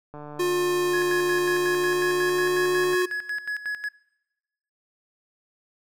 click train, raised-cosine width 1 ms, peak -26 dBFS, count 416, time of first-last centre 0.14-2.944 s, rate 148 Hz
square tone with pitch glide, 356.1 to 362.7 Hz, F4 to F#4, +34 to -34 cents, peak -22 dBFS, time 0.39-3.06 s, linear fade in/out 10 ms, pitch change +32 cents, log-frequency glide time 1.44-2.78 s
triangle tone with tremolo, 1685 Hz, G#6, 25 cents sharp, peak -24 dBFS, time 0.93-3.89 s, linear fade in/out 10 ms, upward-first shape square, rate 5.5 Hz, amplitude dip 75%
effects noise-tail reverb RT60 1.0 s tail -23 dB re dry

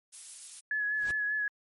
violet noise, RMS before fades -40 dBFS, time 0.12-0.61 s, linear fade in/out 20 ms
sine tone with vibrato, 1696 Hz, G#6, 36 cents sharp, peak -28 dBFS, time 0.71-1.48 s, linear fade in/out 2 ms, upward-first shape sine, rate 5.1 Hz, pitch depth 27 cents each way
pink noise with exponential growth, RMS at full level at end -40 dBFS, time 0.91-1.11 s, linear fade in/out 0 ms, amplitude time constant 42 ms
effects MP3 48 kbps

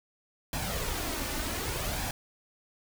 pink noise with flanger, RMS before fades -33 dBFS, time 0.53-2.11 s, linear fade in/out 2 ms, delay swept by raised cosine 1.2 to 3.4 ms, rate 0.65 Hz, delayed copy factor +0.5, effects none

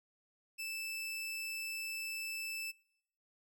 sawtooth tone, 2637 Hz, E7, in tune, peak -36 dBFS, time 0.58-2.72 s, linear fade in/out 20 ms, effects noise-tail reverb RT60 0.8 s tail -24 dB re dry

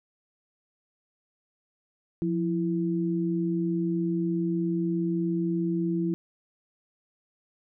sine tone pair together, 175.1 / 331.9 Hz, F3 / E4, +5 / +12 cents, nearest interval major seventh, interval 1107 cents, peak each -27 / -27 dBFS, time 2.22-6.14 s, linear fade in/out 0 ms, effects none

